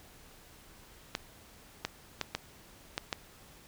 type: clicks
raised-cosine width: 0.2 ms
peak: -14 dBFS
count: 6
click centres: 1.151 / 1.85 / 2.213 / 2.35 / 2.979 / 3.128 s
effects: pink hiss -56 dBFS RMS until 3.67 s